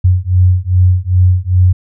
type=beating tone pair; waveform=sine; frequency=90 / 92.5 Hz; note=F#2 / F#2; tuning=-47 / 0 cents; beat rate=2.5 Hz; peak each=-10 dBFS; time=0.04-1.73 s; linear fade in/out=10 ms; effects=none